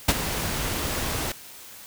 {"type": "noise with ADSR envelope", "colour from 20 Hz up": "pink", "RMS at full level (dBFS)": -17, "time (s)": [0.08, 1.32], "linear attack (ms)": 8, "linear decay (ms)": 40, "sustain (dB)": -11, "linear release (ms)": 3, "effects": ["white hiss -44 dBFS RMS until 1.86 s"]}